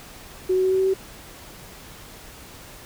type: tone with pitch steps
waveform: sine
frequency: 371.1 / 373.5 / 375.8 / 378.2 / 380.7 / 383.1 Hz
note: F#4 / F#4 / F#4 / F#4 / F#4 / G4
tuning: +5 / +16 / +27 / +38 / +49 / -40 cents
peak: -17 dBFS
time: 0.49-0.94 s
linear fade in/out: 10 ms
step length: 75 ms
effects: pink hiss -43 dBFS RMS until 2.85 s